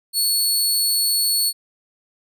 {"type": "tone", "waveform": "20% pulse", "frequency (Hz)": 4406, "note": "C#8", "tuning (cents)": -11, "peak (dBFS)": -11, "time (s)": [0.13, 1.53], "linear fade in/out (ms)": 50, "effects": []}